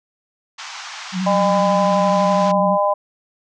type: band-pass noise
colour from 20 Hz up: pink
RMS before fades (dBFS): -33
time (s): 0.58-2.52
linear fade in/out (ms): 10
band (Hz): 790 to 6800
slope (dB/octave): 48
type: tone with vibrato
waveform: sine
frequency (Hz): 185.5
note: F#3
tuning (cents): +5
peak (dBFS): -19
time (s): 1.12-2.78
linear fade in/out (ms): 50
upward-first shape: sine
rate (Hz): 12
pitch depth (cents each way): 52
type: harmonic tone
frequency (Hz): 202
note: G#3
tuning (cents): -48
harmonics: 3 / 4 / 5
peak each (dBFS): -17 / -21 / -19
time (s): 1.26-2.94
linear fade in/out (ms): 10
effects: none